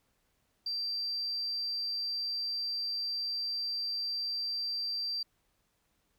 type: tone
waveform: sine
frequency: 4699 Hz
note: D8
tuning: in tune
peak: -31 dBFS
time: 0.66-5.23 s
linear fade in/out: 5 ms
effects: tanh soft clip ceiling -27 dBFS + pink hiss -75 dBFS RMS until 6.18 s